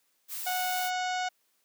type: noise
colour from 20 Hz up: blue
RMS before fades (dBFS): -37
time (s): 0.28-0.91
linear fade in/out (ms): 50
type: harmonic tone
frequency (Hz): 734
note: F#5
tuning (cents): -14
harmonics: 1 / 2 / 3 / 4 / 5 / 6 / 7 / 8 / 9 / 10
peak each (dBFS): -30 / -36 / -40 / -42 / -44 / -46 / -47 / -48 / -49 / -50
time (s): 0.46-1.29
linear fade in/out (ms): 10
effects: white hiss -72 dBFS RMS until 1.64 s + high-pass 200 Hz 12 dB/octave